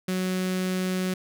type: tone with notch filter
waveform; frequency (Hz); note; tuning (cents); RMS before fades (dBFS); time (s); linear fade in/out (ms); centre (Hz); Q
sawtooth; 185; F#3; 0; -27; 0.08-1.14; 5; 860; 1.2
effects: none